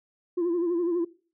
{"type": "tone with vibrato", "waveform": "sine", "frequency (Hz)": 345.1, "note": "F4", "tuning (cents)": -21, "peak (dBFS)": -21, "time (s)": [0.37, 1.05], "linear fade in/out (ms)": 10, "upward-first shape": "sine", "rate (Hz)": 12, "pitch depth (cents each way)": 72, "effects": ["noise-tail reverb RT60 0.4 s tail -20 dB re dry", "tanh soft clip ceiling -21 dBFS"]}